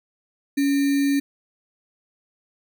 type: tone with sample-and-hold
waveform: sine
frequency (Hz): 280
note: C#4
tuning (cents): +18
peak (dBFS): -17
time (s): 0.57-1.2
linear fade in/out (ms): 10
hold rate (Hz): 2100
effects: none